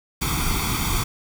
pink noise with comb filter, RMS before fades -23 dBFS, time 0.21-1.04 s, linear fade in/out 10 ms, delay 0.87 ms, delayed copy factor +0.85, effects none

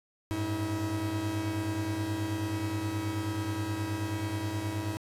45% pulse tone cluster, 97.8 / 107.2 / 321.7 Hz, G2 / A2 / E4, -4 / -45 / -42 cents, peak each -35 / -36 / -34 dBFS, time 0.31-4.97 s, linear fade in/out 0 ms, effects resampled to 32000 Hz + 10-bit

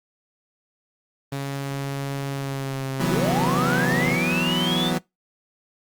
sawtooth tone with pitch glide, 138.59 to 134.02 Hz, C#3 to C3, 0 to +42 cents, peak -22 dBFS, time 1.32-4.16 s, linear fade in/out 5 ms, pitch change -58 cents, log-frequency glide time 2.31-2.9 s
sawtooth chord, E suspended second, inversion none, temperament equal, 164.81 / 185 / 246.9 Hz, E3 / F#3 / B3, 0 / 0 / 0 cents, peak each -22 / -21 / -22 dBFS, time 2.99-4.99 s, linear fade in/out 20 ms
sine linear sweep, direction up, 277.2 to 3634 Hz, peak -24 dBFS, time 3.08-4.92 s, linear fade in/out 50 ms
effects noise-tail reverb RT60 0.2 s tail -24 dB re dry + Opus 24 kbps

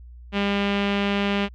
sawtooth tone with low-pass filter, 200.8 Hz, G3, 42 cents sharp, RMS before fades -23 dBFS, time 0.32-1.49 s, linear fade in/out 50 ms, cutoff 2900 Hz, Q 2.7, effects added 60 Hz sine -40 dBFS peak until 1.54 s

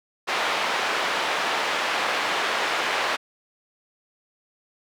pink band-pass noise, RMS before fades -25 dBFS, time 0.27-3.17 s, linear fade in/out 20 ms, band 690 to 3200 Hz, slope 12 dB/octave, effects none

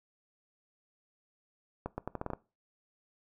accelerating click train, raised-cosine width 1 ms, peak -21 dBFS, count 8, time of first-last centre 1.86-2.334 s, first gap 120 ms, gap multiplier 0.8, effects noise-tail reverb RT60 0.3 s tail -20 dB re dry

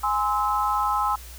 sine chord, Ab augmented, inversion none, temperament just, 830.6 / 1038.3 / 1297.8 Hz, Ab5 / C6 / E6, 0 / -14 / -27 cents, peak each -25 dBFS, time 0.03-1.16 s, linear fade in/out 10 ms, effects added 60 Hz sine -40 dBFS peak until 1.38 s + white hiss -45 dBFS RMS until 1.38 s

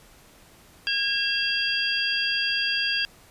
sine tone cluster, 1633 / 2704 / 3261 / 4766 Hz, G#6 / E7 / G#7 / D8, -30 / +43 / -32 / +25 cents, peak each -28 dBFS, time 0.87-3.05 s, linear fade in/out 0 ms, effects pink hiss -53 dBFS RMS until 3.3 s + resampled to 32000 Hz

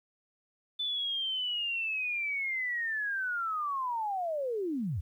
sine linear sweep, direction down, 3520 to 68.1 Hz, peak -30 dBFS, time 0.79-5.01 s, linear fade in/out 10 ms, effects 11-bit

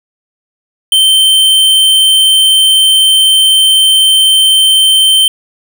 square tone, 3108 Hz, G7, 16 cents flat, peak -5 dBFS, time 0.92-5.28 s, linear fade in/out 2 ms, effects none

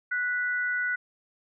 sine tone pair together, 1474.9 / 1975.5 Hz, F#6 / B6, -6 / 0 cents, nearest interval perfect fourth, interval 506 cents, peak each -26 / -33 dBFS, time 0.11-0.96 s, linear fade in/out 10 ms, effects none

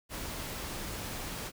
pink noise, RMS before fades -39 dBFS, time 0.09-1.52 s, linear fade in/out 50 ms, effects none

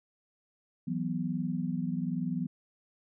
sine chord, E suspended second, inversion none, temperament just, 164.81 / 185.42 / 247.2 Hz, E3 / F#3 / B3, 0 / +4 / +2 cents, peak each -34 dBFS, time 0.87-2.47 s, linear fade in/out 10 ms, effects none

